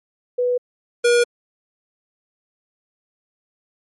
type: tone pair in turn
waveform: sine / square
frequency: 493.1 / 479.1 Hz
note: B4 / A#4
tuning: -3 / +47 cents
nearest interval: unison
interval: 50 cents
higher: first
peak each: -16 / -13 dBFS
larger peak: second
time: 0.38-0.58 / 1.04-1.24 s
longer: neither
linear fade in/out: 10 ms
effects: MP3 48 kbps